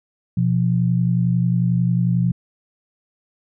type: tone pair together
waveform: sine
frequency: 123.47 / 174.61 Hz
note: B2 / F3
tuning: 0 / 0 cents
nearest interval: tritone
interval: 600 cents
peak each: -18 dBFS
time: 0.37-2.32 s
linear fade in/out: 5 ms
effects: none